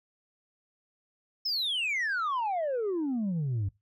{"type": "exponential sweep", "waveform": "sine", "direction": "down", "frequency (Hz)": [5340, 92.5], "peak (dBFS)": -25, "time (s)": [1.45, 3.69], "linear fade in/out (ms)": 10, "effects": ["noise-tail reverb RT60 0.2 s tail -20 dB re dry", "tanh soft clip ceiling -26 dBFS"]}